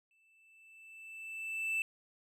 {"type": "tone with exponential growth", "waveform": "triangle", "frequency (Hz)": 2647, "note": "E7", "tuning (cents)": 7, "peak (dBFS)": -28, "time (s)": [0.11, 1.82], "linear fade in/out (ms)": 1, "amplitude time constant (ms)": 370, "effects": []}